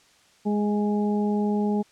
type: harmonic tone with a mistuned harmonic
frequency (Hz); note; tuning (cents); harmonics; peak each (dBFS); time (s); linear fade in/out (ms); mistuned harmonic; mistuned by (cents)
207.7; G#3; 0; 1 / 2 / 3 / 4; -22 / -28 / -39 / -33; 0.45-1.83; 20; 3; +16
effects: white hiss -58 dBFS RMS until 1.91 s + low-pass 7000 Hz 12 dB/octave